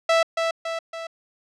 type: tone with echo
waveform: sawtooth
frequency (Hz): 659.3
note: E5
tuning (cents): 0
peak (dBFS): -12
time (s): 0.09-0.23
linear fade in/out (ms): 5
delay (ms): 280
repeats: 3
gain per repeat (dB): -5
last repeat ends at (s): 1.07
effects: low-pass 5000 Hz 12 dB/octave